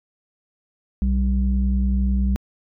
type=tone pair together; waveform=sine; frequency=61.74 / 196 Hz; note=B1 / G3; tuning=0 / 0 cents; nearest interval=octave + minor sixth; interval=2000 cents; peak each=-17 / -22 dBFS; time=1.02-2.36 s; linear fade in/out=0 ms; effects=tanh soft clip ceiling -10 dBFS